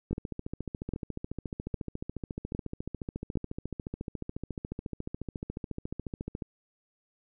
two click trains, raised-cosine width 3 ms, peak -22 / -18 dBFS, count 90 / 5, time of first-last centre 0.11-6.422 / 0.13-3.356 s, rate 14.1 / 1.24 Hz, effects none

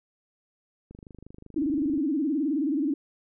click train, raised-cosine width 3 ms, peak -32 dBFS, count 28, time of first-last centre 0.91-1.977 s, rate 25.3 Hz
sine tone with vibrato, 293.3 Hz, D4, 2 cents flat, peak -23 dBFS, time 1.56-2.94 s, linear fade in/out 5 ms, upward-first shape sine, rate 19 Hz, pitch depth 180 cents each way
effects none

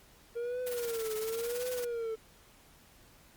triangle tone with vibrato, 466.2 Hz, A#4, in tune, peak -31 dBFS, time 0.35-2.16 s, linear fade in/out 20 ms, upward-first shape triangle, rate 0.93 Hz, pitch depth 140 cents each way
white noise with tremolo, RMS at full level -40 dBFS, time 0.66-1.85 s, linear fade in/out 10 ms, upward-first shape sine, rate 18 Hz, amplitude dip 65%
effects pink hiss -60 dBFS RMS until 3.36 s + Opus 48 kbps

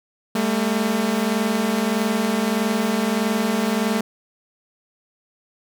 sawtooth tone pair together, 203.1 / 224.7 Hz, G#3 / A3, -38 / +37 cents, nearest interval major second, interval 175 cents, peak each -19 / -17 dBFS, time 0.35-4.01 s, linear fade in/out 5 ms, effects none

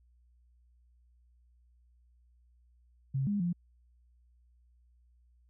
sine tone with pitch steps, 134.9 / 204.2 / 174.4 Hz, C#3 / G#3 / F3, -47 / -29 / -2 cents, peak -28 dBFS, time 3.14-3.53 s, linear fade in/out 10 ms, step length 130 ms, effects added 60 Hz sine -62 dBFS peak until 5.49 s

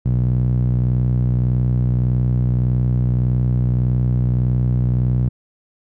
sawtooth tone with band-pass filter, 61.7 Hz, B1, 1 cent flat, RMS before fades -17 dBFS, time 0.05-5.29 s, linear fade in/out 10 ms, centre 130 Hz, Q 2.7, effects none

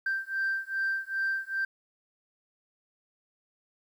sine beating tone pair, 1568 / 1570.5 Hz, G6 / G6, 0 / +3 cents, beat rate 2.5 Hz, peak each -30 dBFS, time 0.06-1.65 s, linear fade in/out 5 ms, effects tanh soft clip ceiling -23 dBFS + 10-bit

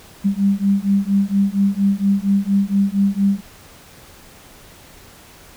sine beating tone pair, 196.2 / 200.5 Hz, G3 / G3, +2 / +39 cents, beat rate 4.3 Hz, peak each -17 dBFS, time 0.24-3.41 s, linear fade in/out 20 ms, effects pink hiss -44 dBFS RMS until 5.56 s

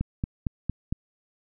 click train, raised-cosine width 5 ms, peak -14 dBFS, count 5, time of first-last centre 0.01-0.925 s, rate 4.37 Hz, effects none

